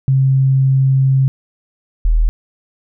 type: tone pair in turn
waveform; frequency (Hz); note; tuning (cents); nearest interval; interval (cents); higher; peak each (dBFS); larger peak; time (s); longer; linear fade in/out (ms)
sine; 133.8 / 40.08; C3 / E1; +39 / -48; octave + major sixth; 2087; first; -9; neither; 0.08-1.28 / 2.05-2.29; first; 0
effects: none